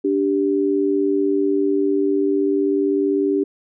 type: tone pair together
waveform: sine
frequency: 291.7 / 392 Hz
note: D4 / G4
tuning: -12 / 0 cents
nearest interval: perfect fourth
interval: 512 cents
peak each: -19 / -18 dBFS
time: 0.04-3.44 s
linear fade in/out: 10 ms
effects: none